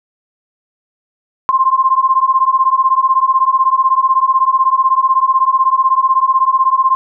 sine beating tone pair, 1046.5 / 1062.5 Hz, C6 / C6, 0 / +26 cents, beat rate 16 Hz, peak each -12 dBFS, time 1.49-6.95 s, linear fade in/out 0 ms, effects none

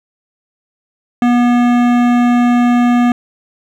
sine tone with hard clipping, 242.3 Hz, B3, 33 cents flat, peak -10 dBFS, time 1.22-3.12 s, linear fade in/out 2 ms, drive 16 dB, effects none

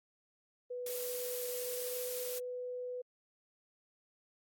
sine tone with pitch glide, 493.9 to 497 Hz, B4 to B4, 0 to +11 cents, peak -38 dBFS, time 0.7-3.02 s, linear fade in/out 10 ms, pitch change +11 cents, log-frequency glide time 1.55-2.08 s
blue noise, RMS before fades -41 dBFS, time 0.86-2.39 s, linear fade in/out 5 ms
effects AAC 64 kbps

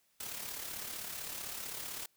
white noise with amplitude modulation, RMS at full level -40 dBFS, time 0.2-2.06 s, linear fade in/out 5 ms, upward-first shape sine, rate 35.7 Hz, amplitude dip 50%, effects white hiss -73 dBFS RMS until 2.16 s

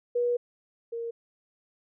sine tone pair in turn, 483.5 / 464.6 Hz, B4 / A#4, -37 / -6 cents, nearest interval minor second, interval 69 cents, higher first, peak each -23 / -31 dBFS, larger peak first, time 0.15-0.37 / 0.92-1.11 s, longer first, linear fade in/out 10 ms, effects none

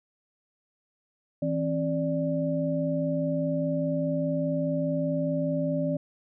sine tone cluster, 162.4 / 267.3 / 586 Hz, E3 / C4 / D5, -26 / +37 / -4 cents, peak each -29 dBFS, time 1.42-5.97 s, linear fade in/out 5 ms, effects none

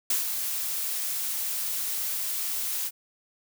blue noise with ADSR envelope, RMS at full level -24 dBFS, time 0.1-2.91 s, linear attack 4 ms, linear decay 130 ms, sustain -6 dB, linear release 42 ms, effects none

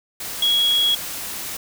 sine tone in noise, 3322 Hz, G#7, in tune, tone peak -15 dBFS, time 0.42-0.95 s, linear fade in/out 5 ms, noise white, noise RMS -30 dBFS, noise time 0.2-1.57 s, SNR +12 dB, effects none

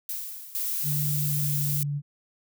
violet noise with exponential decay, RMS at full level -31 dBFS, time 0.09-1.34 s, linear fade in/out 2 ms, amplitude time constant 270 ms
violet noise, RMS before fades -29 dBFS, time 0.55-1.83 s, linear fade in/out 0 ms
sine tone with pitch glide, 146.83 to 144.22 Hz, D3 to D3, 0 to -31 cents, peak -26 dBFS, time 0.83-2.02 s, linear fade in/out 50 ms, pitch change -31 cents, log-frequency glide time 0.93-1.58 s
effects none

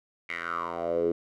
10% pulse tone with band-pass filter sweep, 85 Hz, F2, 46 cents flat, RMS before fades -30 dBFS, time 0.29-1.12 s, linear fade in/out 5 ms, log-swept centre 2200 to 370 Hz, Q 6.3, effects none

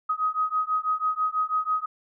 sine beating tone pair, 1256 / 1262.1 Hz, D#6 / D#6, +16 / +24 cents, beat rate 6.1 Hz, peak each -26 dBFS, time 0.09-1.86 s, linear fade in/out 10 ms, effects none

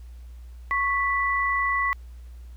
sine tone pair together, 1106 / 1975.5 Hz, C#6 / B6, -4 / 0 cents, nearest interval minor seventh, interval 1004 cents, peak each -24 dBFS, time 0.71-1.93 s, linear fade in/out 0 ms, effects added 60 Hz sine -39 dBFS peak until 2.56 s + pink hiss -62 dBFS RMS until 2.56 s

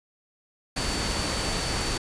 sine tone in noise, 4500 Hz, C#8, 25 cents sharp, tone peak -35 dBFS, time 0.76-1.98 s, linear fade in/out 10 ms, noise pink, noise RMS -28 dBFS, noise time 0.76-1.98 s, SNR -10 dB, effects resampled to 22050 Hz

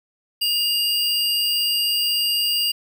square tone pair together, 2837 / 4781 Hz, F7 / D8, +27 / +30 cents, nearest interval major sixth, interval 903 cents, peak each -22 dBFS, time 0.41-2.72 s, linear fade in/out 10 ms, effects none

